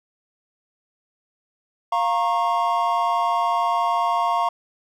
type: chord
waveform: triangle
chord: Bb minor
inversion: second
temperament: equal with one note detuned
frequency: 698.5 / 932.3 / 1092.2 Hz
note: F5 / Bb5 / Db6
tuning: 0 / 0 / -26 cents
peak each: -21 dBFS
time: 1.92-4.49 s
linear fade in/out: 5 ms
effects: none